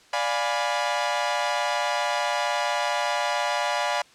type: chord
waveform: sawtooth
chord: D diminished seventh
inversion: none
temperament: equal with one note detuned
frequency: 587.3 / 706.2 / 830.6 / 987.8 Hz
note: D5 / F5 / Ab5 / Cb6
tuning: 0 / +19 / 0 / 0 cents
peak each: -25 dBFS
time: 0.13-4.02 s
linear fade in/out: 5 ms
effects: white hiss -54 dBFS RMS until 4.14 s + low-pass 6000 Hz 12 dB/octave